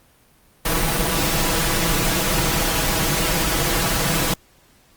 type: noise with comb filter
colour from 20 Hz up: pink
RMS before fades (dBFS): -20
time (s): 0.65-4.34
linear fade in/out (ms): 5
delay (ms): 6.1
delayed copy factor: +0.65
effects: pink hiss -55 dBFS RMS until 4.96 s + Opus 32 kbps